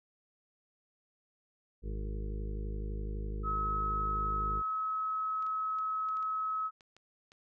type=harmonic tone; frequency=51.91 Hz; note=G#1; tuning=in tune; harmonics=1 / 2 / 3 / 4 / 6 / 7 / 8 / 9; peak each=-35 / -45 / -48 / -48 / -53 / -51 / -51 / -52 dBFS; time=1.82-4.63 s; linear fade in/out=50 ms
type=tone; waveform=sine; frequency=1285 Hz; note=E6; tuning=45 cents flat; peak=-31 dBFS; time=3.43-6.71 s; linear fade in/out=50 ms
type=clicks; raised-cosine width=0.2 ms; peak=-40 dBFS; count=9; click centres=5.425 / 5.466 / 5.787 / 6.088 / 6.17 / 6.227 / 6.808 / 6.966 / 7.319 s
effects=none